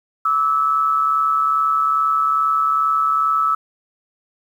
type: tone pair together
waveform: sine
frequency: 1162.6 / 1305 Hz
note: D6 / E6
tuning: -18 / -18 cents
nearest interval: major second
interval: 200 cents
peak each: -23 / -15 dBFS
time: 0.25-3.55 s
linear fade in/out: 5 ms
effects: 8-bit

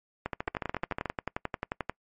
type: two click trains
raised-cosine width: 0.5 ms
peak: -16 / -15 dBFS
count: 12 / 17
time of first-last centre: 0.26-1.057 / 0.48-1.896 s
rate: 13.8 / 11.3 Hz
effects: noise-tail reverb RT60 0.1 s tail -25 dB re dry + MP3 48 kbps

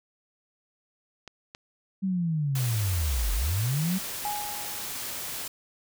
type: clicks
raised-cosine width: 0.2 ms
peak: -24 dBFS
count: 2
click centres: 1.277 / 1.549 s
type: linear two-way sweep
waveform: sine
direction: down then up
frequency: 195.9 to 43.65 to 195.9 Hz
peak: -24 dBFS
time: 2.02-3.99 s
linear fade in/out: 20 ms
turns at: 3.33 s
type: noise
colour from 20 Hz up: white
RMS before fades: -35 dBFS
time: 2.55-5.48 s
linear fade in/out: 5 ms
type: tone with exponential decay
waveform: sine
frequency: 830.6 Hz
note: G#5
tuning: in tune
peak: -27 dBFS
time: 4.25-5.22 s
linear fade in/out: 0 ms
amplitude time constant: 210 ms
effects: none

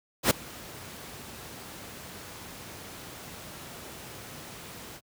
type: noise with ADSR envelope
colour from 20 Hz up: pink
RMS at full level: -19 dBFS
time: 0.23-5.01 s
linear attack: 78 ms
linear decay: 5 ms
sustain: -24 dB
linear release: 54 ms
effects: high-pass 80 Hz 12 dB/octave

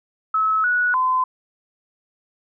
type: tone with pitch steps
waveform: sine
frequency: 1294 / 1467 / 1024 Hz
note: E6 / F#6 / C6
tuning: -32 / -15 / -38 cents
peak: -16 dBFS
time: 0.34-1.24 s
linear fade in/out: 5 ms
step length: 300 ms
effects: none

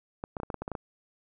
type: clicks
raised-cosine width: 1 ms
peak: -20 dBFS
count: 10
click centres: 0.239 / 0.368 / 0.401 / 0.433 / 0.502 / 0.543 / 0.62 / 0.679 / 0.717 / 0.752 s
effects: none

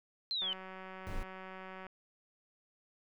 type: linear sweep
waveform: sine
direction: down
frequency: 4186 to 2960 Hz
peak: -33 dBFS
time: 0.31-0.53 s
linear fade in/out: 0 ms
type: click train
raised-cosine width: 0.5 ms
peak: -33 dBFS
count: 273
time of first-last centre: 0.42-1.867 s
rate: 188 Hz
type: noise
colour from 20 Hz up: brown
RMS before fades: -38 dBFS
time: 1.07-1.23 s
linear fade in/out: 0 ms
effects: none

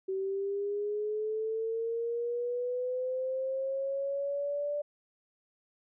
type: linear sweep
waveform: sine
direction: up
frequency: 380 to 587.3 Hz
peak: -30 dBFS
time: 0.08-4.82 s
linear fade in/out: 10 ms
effects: none

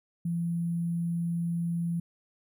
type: tone with sample-and-hold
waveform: sine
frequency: 169.9 Hz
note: F3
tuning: 47 cents flat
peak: -27 dBFS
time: 0.25-2 s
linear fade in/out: 5 ms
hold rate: 11025 Hz
effects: none

